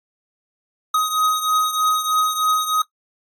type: beating tone pair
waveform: square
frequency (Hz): 1256 / 1259.2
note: D#6 / D#6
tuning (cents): +16 / +20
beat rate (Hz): 3.2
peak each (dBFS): -19 / -24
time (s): 0.94-2.82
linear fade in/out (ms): 5
effects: noise-tail reverb RT60 0.1 s tail -19 dB re dry + AAC 64 kbps